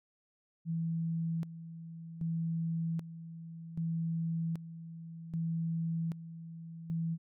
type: tone with tremolo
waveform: sine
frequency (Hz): 164.81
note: E3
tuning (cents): 0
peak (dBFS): -31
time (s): 0.65-7.18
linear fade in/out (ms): 50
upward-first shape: square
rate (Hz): 0.64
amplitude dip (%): 75
effects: none